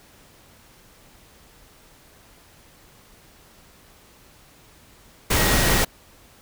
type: tone in noise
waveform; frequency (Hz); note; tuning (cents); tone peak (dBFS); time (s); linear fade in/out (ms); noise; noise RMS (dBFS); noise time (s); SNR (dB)
sine; 1892; A#6; +25; -29; 5.36-5.82; 10; pink; -19; 5.3-5.85; -13
effects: pink hiss -52 dBFS RMS until 6.41 s